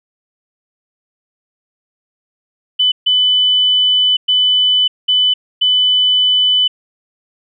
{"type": "tone bursts at uneven times", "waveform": "sine", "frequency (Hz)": 3000, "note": "F#7", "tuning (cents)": 23, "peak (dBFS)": -9, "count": 5, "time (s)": [[2.79, 2.92], [3.06, 4.17], [4.28, 4.88], [5.08, 5.34], [5.61, 6.68]], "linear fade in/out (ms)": 10, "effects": []}